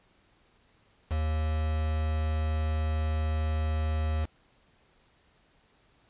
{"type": "tone with quantisation", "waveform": "triangle", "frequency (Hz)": 77.78, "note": "D#2", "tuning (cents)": 0, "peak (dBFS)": -24, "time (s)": [1.1, 4.26], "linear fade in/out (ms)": 20, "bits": 6, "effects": ["pink hiss -65 dBFS RMS until 6.09 s", "resampled to 8000 Hz"]}